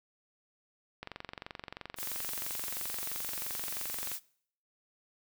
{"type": "click train", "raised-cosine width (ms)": 0.3, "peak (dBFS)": -24, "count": 72, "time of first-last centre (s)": [1.03, 4.117], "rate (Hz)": 23}
{"type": "noise", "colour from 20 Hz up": "blue", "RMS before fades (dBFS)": -38, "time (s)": [1.96, 4.2], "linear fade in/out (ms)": 50}
{"effects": ["noise-tail reverb RT60 0.6 s tail -22 dB re dry"]}